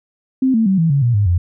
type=tone with pitch steps; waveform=sine; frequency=261.6 / 223.8 / 191.5 / 163.85 / 140.19 / 119.94 / 102.62 / 87.8 Hz; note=C4 / A3 / G3 / E3 / C#3 / A#2 / G#2 / F2; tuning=0 / +30 / -40 / -10 / +20 / +50 / -20 / +10 cents; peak=-11 dBFS; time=0.42-1.38 s; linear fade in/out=5 ms; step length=120 ms; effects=none